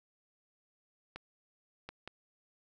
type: clicks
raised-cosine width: 0.3 ms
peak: -27 dBFS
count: 3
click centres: 1.16 / 1.89 / 2.076 s
effects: none